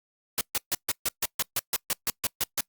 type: noise bursts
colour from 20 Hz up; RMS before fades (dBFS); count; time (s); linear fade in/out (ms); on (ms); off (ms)
white; -26; 14; 0.38-2.606; 0; 29; 140
effects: noise-tail reverb RT60 0.1 s tail -24 dB re dry + Opus 48 kbps